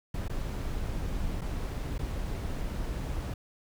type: noise with dropouts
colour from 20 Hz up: brown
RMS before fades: -33 dBFS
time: 0.14-3.34 s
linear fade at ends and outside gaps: 5 ms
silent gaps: 0.282-0.296 / 1.411-1.416 / 1.981-1.99 s
effects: none